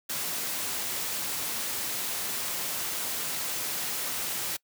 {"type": "noise", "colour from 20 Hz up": "white", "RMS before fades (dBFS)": -32, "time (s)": [0.09, 4.57], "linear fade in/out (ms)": 10, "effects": ["noise-tail reverb RT60 0.1 s tail -24 dB re dry", "high-pass 100 Hz 12 dB/octave"]}